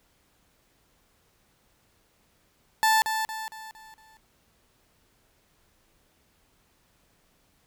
30% pulse tone with echo, 880 Hz, A5, in tune, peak -16 dBFS, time 2.83-3.02 s, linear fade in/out 0 ms, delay 230 ms, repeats 5, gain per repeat -7 dB, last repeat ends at 4.17 s, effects pink hiss -66 dBFS RMS until 7.66 s

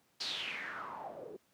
white noise with low-pass filter sweep, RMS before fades -42 dBFS, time 0.2-1.37 s, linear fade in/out 10 ms, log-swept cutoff 4800 to 390 Hz, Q 5.9, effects pink hiss -72 dBFS RMS until 1.53 s + high-pass 150 Hz 12 dB/octave

